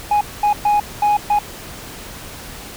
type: tone bursts at uneven times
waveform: sine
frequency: 830.6 Hz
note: G#5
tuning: in tune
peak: -9 dBFS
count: 5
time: 0.11-0.21 / 0.43-0.53 / 0.65-0.8 / 1.02-1.17 / 1.3-1.39 s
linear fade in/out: 5 ms
effects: tanh soft clip ceiling -11 dBFS + pink hiss -34 dBFS RMS until 2.76 s